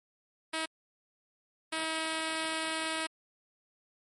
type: tone bursts at uneven times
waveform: 5% pulse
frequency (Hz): 320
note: D#4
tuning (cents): +49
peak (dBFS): -20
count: 2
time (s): 0.53-0.66 / 1.72-3.07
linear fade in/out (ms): 10
effects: MP3 48 kbps